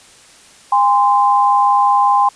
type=tone pair together; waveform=sine; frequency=812 / 1037.2 Hz; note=G#5 / C6; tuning=-39 / -15 cents; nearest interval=major third; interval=424 cents; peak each=-12 dBFS; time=0.72-2.29 s; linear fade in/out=5 ms; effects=white hiss -44 dBFS RMS until 2.35 s + resampled to 22050 Hz